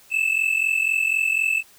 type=tone pair together; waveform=triangle; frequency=2606 / 2650 Hz; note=E7 / E7; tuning=-20 / +9 cents; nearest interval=unison; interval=29 cents; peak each=-20 dBFS; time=0.1-1.63 s; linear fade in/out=50 ms; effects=white hiss -52 dBFS RMS until 1.78 s